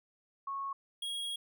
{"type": "tone pair in turn", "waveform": ["sine", "square"], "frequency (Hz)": [1100, 3296], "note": ["C#6", "G#7"], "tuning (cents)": [-14, -14], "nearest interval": "octave + perfect fifth", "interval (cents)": 1900, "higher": "second", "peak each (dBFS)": [-35, -36], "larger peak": "first", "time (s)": [[0.47, 0.73], [1.02, 1.36]], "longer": "second", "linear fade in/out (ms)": 5, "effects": []}